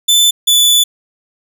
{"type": "tone pair in turn", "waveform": "sawtooth", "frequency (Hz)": [3520, 3474], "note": ["A7", "A7"], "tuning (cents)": [0, -23], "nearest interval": "unison", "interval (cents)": 23, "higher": "first", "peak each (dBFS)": -4, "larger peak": "neither", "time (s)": [[0.08, 0.31], [0.47, 0.84]], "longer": "second", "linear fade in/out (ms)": 10, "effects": []}